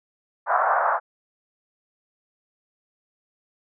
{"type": "band-pass noise", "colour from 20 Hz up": "pink", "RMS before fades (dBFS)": -21, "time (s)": [0.46, 1], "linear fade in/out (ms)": 50, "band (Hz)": [620, 1500], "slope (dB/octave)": 48, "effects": []}